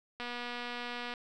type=click train; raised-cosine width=0.3 ms; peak=-24 dBFS; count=228; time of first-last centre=0.2-1.138 s; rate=242 Hz; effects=none